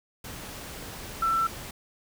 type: tone in noise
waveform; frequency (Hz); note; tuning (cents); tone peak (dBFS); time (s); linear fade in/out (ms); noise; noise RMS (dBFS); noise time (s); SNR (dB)
sine; 1337; E6; +24; -22; 1.22-1.47; 5; pink; -40; 0.24-1.71; +15
effects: none